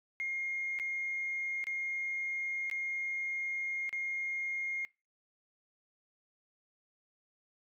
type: tone with dropouts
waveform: sine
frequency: 2134 Hz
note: C7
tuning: 34 cents sharp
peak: -32 dBFS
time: 0.2-4.85 s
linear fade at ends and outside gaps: 0 ms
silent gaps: 0.789-0.798 / 1.641-1.669 / 2.699-2.713 / 3.893-3.928 s
effects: noise-tail reverb RT60 0.3 s tail -25 dB re dry + tanh soft clip ceiling -28 dBFS